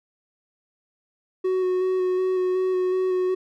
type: tone with vibrato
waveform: triangle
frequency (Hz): 370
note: F#4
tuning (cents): 0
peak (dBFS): -18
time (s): 1.44-3.35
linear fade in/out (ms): 10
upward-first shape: square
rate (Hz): 2.7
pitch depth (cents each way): 13
effects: none